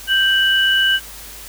sine tone pair together, 1568 / 2955 Hz, G6 / F#7, 0 / -3 cents, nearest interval major seventh, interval 1097 cents, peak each -15 dBFS, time 0.07-1 s, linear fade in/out 50 ms, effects added 50 Hz sine -41 dBFS peak until 1.48 s + white hiss -36 dBFS RMS until 1.48 s

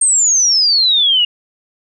sine exponential sweep, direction down, 8670 to 2827 Hz, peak -9 dBFS, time 0.01-1.25 s, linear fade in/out 5 ms, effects none

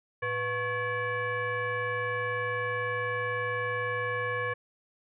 sine tone with frequency modulation, 1100 Hz, C#6, 14 cents flat, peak -28 dBFS, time 0.22-4.54 s, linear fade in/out 10 ms, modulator 606 Hz, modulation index 1.6, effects none

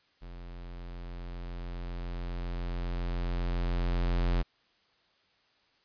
square tone with level ramp, 43.65 Hz, F1, in tune, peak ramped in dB -43 to -25 dBFS, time 0.21-4.43 s, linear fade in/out 20 ms, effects white hiss -68 dBFS RMS until 5.84 s + resampled to 11025 Hz

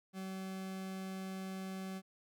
40% pulse tone, 190 Hz, F#3, 46 cents sharp, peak -40 dBFS, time 0.13-2.02 s, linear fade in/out 50 ms, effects none

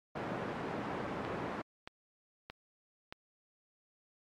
pink band-pass noise, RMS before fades -39 dBFS, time 0.15-1.62 s, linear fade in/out 10 ms, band 160 to 1400 Hz, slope 12 dB/octave
click train, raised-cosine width 0.3 ms, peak -27 dBFS, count 4, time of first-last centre 1.25-3.125 s, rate 1.6 Hz
effects MP3 64 kbps

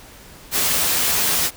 white noise with comb filter, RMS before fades -19 dBFS, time 0.51-1.51 s, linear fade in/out 50 ms, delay 12 ms, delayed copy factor +0.55, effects pink hiss -43 dBFS RMS until 1.56 s

